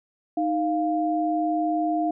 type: tone pair together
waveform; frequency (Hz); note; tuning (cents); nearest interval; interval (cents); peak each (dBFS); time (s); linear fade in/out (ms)
sine; 311.1 / 698.5; D#4 / F5; 0 / 0; octave + major second; 1400; -24; 0.37-2.11; 5
effects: none